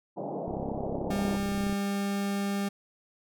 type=band-pass noise; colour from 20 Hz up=white; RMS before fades=-35 dBFS; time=0.16-1.38 s; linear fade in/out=20 ms; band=140 to 790 Hz; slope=48 dB/octave
type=click train; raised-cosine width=3 ms; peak=-24 dBFS; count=43; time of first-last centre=0.48-1.726 s; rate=33.7 Hz
type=tone; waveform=40% pulse; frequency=199.7 Hz; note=G3; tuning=32 cents sharp; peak=-27 dBFS; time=1.1-2.69 s; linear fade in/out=10 ms
effects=none